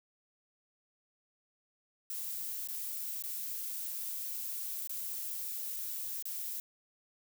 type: noise with dropouts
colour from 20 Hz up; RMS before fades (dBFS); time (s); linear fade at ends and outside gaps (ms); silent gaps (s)
violet; -39; 2.1-6.6; 1; 2.674-2.686 / 3.223-3.238 / 4.874-4.894 / 6.225-6.254
effects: none